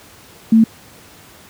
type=tone; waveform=sine; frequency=223.9 Hz; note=A3; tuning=30 cents sharp; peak=-6 dBFS; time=0.52-0.64 s; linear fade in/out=5 ms; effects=pink hiss -43 dBFS RMS until 1.49 s + high-pass 80 Hz 12 dB/octave